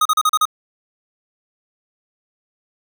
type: tone bursts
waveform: square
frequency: 1249 Hz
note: D#6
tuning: 6 cents sharp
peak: -13 dBFS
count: 6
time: 0.01-0.454 s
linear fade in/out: 5 ms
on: 44 ms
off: 36 ms
effects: none